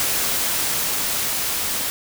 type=noise with level ramp; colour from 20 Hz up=white; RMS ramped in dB=-21 to -24 dBFS; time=0-1.9 s; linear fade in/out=0 ms; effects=none

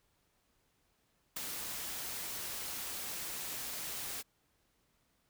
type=noise with ADSR envelope; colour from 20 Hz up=white; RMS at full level=-37 dBFS; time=1.36-4.23 s; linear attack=7 ms; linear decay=15 ms; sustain=-4 dB; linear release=29 ms; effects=pink hiss -75 dBFS RMS until 5.29 s

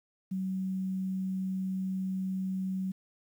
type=tone with quantisation; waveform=sine; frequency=188.8 Hz; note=F#3; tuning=35 cents sharp; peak=-30 dBFS; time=0.31-2.92 s; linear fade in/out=10 ms; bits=10; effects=none

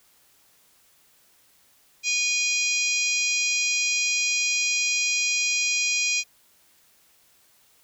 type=harmonic tone with a mistuned harmonic; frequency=819 Hz; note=G#5; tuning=24 cents flat; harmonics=3 / 4 / 5 / 6 / 7 / 8 / 9; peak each=-24 / -34 / -32 / -32 / -29 / -31 / -34 dBFS; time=2.03-6.24 s; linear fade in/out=50 ms; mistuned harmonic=4; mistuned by=-22 cents; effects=white hiss -60 dBFS RMS until 7.83 s

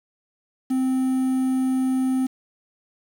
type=tone with quantisation; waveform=triangle; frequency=260 Hz; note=C4; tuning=11 cents flat; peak=-17 dBFS; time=0.7-2.27 s; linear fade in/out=10 ms; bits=7; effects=none

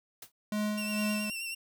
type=noise with exponential decay; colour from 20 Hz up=white; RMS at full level=-40 dBFS; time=0.22-0.32 s; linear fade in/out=5 ms; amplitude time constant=21 ms
type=tone with tremolo; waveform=square; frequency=210.6 Hz; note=G#3; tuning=24 cents sharp; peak=-29 dBFS; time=0.52-1.3 s; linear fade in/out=2 ms; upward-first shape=sine; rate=2.3 Hz; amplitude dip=50%
type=tone with vibrato; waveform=sawtooth; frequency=2716 Hz; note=F7; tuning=49 cents flat; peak=-32 dBFS; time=0.77-1.55 s; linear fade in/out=10 ms; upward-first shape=sine; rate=9.4 Hz; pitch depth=38 cents each way
effects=none

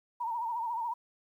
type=tone with vibrato; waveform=sine; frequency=932 Hz; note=A#5; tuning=1 cent flat; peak=-31 dBFS; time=0.2-0.94 s; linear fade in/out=10 ms; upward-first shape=triangle; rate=14 Hz; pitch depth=100 cents each way; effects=11-bit

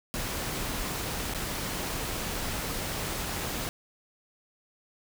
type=noise with dropouts; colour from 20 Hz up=pink; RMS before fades=-33 dBFS; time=0.14-3.69 s; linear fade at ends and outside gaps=0 ms; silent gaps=1.338-1.347 s; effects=none

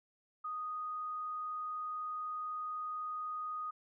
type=tone; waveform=sine; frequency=1242 Hz; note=D#6; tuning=3 cents flat; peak=-37 dBFS; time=0.44-3.71 s; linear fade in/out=10 ms; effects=none

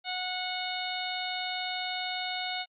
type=harmonic tone with a mistuned harmonic; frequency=733 Hz; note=F#5; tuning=16 cents flat; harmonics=1 / 2 / 3 / 4 / 5 / 6; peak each=-36 / -41 / -38 / -40 / -38 / -41 dBFS; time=0.04-2.66 s; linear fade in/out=50 ms; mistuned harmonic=6; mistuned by=-44 cents; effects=AAC 48 kbps

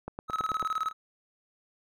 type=click train; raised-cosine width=1 ms; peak=-22 dBFS; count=6; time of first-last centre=0.08-0.627 s; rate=9.14 Hz
type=tone with tremolo; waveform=triangle; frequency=1285 Hz; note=E6; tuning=45 cents flat; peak=-24 dBFS; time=0.28-0.93 s; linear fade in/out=50 ms; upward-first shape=square; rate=19 Hz; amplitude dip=80%
effects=none

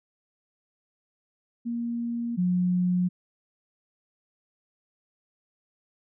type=tone pair in turn; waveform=sine; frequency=235.4 / 179.84 Hz; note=A#3 / F#3; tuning=+17 / -49 cents; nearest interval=perfect fourth; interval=466 cents; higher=first; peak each=-27 / -21 dBFS; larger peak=second; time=1.65-2.37 / 2.37-3.09 s; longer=neither; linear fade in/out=20 ms; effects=none

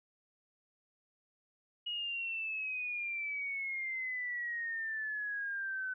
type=exponential sweep; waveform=sine; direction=down; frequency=2899 to 1507 Hz; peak=-35 dBFS; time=1.86-5.94 s; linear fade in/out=10 ms; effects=none

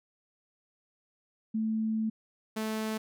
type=tone pair in turn; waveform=sine / sawtooth; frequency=220 / 218.4 Hz; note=A3 / A3; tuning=0 / -13 cents; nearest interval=unison; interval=13 cents; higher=first; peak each=-27 dBFS; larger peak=neither; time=1.54-2.1 / 2.56-2.98 s; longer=first; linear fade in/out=10 ms; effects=none

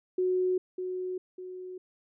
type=tone with echo; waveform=sine; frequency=367.6 Hz; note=F#4; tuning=11 cents flat; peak=-24 dBFS; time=0.18-0.58 s; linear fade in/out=5 ms; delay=600 ms; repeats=2; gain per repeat=-7 dB; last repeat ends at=1.78 s; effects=none

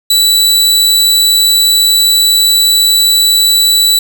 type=tone; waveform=sawtooth; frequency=3951 Hz; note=B7; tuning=in tune; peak=-3 dBFS; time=0.1-3.99 s; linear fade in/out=5 ms; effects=none

